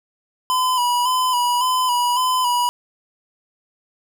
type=tone with vibrato; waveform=square; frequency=994 Hz; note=B5; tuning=11 cents sharp; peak=-17 dBFS; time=0.5-2.69 s; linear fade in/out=0 ms; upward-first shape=square; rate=1.8 Hz; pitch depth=38 cents each way; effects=none